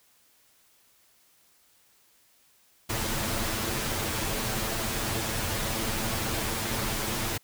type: noise with comb filter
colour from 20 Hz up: pink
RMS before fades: -30 dBFS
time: 2.89-7.38 s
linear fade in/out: 10 ms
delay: 9 ms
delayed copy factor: +0.7
effects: white hiss -63 dBFS RMS until 7.43 s